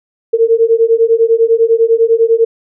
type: beating tone pair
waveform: sine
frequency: 451 / 461 Hz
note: A4 / A#4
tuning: +43 / -19 cents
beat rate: 10 Hz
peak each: -10 dBFS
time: 0.33-2.45 s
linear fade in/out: 10 ms
effects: none